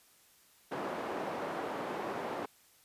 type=band-pass noise; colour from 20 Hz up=white; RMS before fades=-38 dBFS; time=0.71-2.46 s; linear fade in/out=10 ms; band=250 to 810 Hz; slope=12 dB/octave; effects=white hiss -64 dBFS RMS until 2.84 s + resampled to 32000 Hz